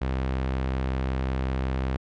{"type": "tone", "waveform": "sawtooth", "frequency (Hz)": 65.41, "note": "C2", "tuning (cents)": 0, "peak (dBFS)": -21, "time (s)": [0.01, 1.97], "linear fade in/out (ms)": 10, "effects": ["low-pass 3000 Hz 12 dB/octave"]}